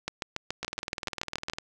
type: two click trains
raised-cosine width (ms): 0.2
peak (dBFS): -13 / -16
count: 11 / 20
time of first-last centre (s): 0.08-1.498 / 0.63-1.585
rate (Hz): 7.05 / 19.9
effects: none